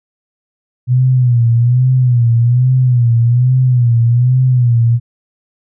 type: tone with vibrato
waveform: sine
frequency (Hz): 122.6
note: B2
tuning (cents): -12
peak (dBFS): -7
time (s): 0.87-5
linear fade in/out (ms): 50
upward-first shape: sine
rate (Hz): 1.2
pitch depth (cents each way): 91
effects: none